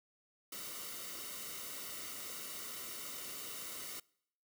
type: noise with comb filter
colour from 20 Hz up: white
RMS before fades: -45 dBFS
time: 0.52-4 s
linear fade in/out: 5 ms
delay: 1.2 ms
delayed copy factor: -0.65
effects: noise-tail reverb RT60 0.7 s tail -25 dB re dry